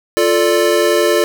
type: chord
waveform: square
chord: D minor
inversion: first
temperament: equal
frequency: 349.2 / 440 / 587.3 Hz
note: F4 / A4 / D5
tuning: 0 / 0 / 0 cents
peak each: -16 dBFS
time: 0.17-1.24 s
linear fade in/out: 0 ms
effects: none